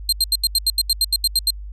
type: tone bursts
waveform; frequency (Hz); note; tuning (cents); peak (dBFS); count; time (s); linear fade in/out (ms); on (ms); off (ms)
sawtooth; 4179; C8; -3; -11; 13; 0.09-1.505; 2; 35; 80
effects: added 50 Hz sine -30 dBFS peak until 1.72 s + resampled to 32000 Hz